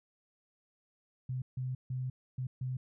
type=tone bursts at uneven times; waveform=sine; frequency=128.3 Hz; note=C3; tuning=34 cents flat; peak=-33 dBFS; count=5; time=1.29-1.42 / 1.57-1.75 / 1.9-2.1 / 2.38-2.47 / 2.61-2.77 s; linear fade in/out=5 ms; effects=none